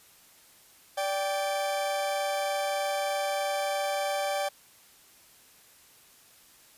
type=tone pair together; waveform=40% pulse; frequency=582.2 / 784 Hz; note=D5 / G5; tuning=-15 / 0 cents; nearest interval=perfect fourth; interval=515 cents; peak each=-29 / -30 dBFS; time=0.97-4.49 s; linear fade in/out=10 ms; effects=white hiss -57 dBFS RMS until 6.77 s + resampled to 32000 Hz